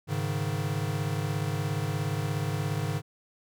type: chord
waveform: square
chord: Ab suspended fourth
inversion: none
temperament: equal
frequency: 103.83 / 138.59 / 155.56 Hz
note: Ab2 / Db3 / Eb3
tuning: 0 / 0 / 0 cents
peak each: -33 dBFS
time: 0.07-3.02 s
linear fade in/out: 50 ms
effects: none